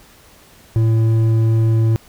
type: tone with hard clipping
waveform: sine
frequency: 112.2 Hz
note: A2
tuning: 34 cents sharp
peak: -13 dBFS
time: 0.76-1.96 s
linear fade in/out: 0 ms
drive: 6 dB
effects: pink hiss -47 dBFS RMS until 2.08 s